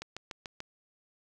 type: click train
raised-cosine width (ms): 0.2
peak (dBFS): -22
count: 5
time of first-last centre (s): 0.02-0.604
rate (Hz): 6.85
effects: none